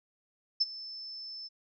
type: tone with ADSR envelope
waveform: sine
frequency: 5274 Hz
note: E8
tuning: in tune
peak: -21 dBFS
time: 0.6-1.49 s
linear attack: 14 ms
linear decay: 30 ms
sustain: -19 dB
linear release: 27 ms
effects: none